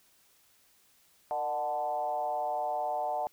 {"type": "tone with frequency modulation", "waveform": "sine", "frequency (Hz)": 740, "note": "F#5", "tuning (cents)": 0, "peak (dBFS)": -29, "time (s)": [1.31, 3.27], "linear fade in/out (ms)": 0, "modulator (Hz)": 139, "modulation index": 1.1, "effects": ["white hiss -65 dBFS RMS until 3.32 s"]}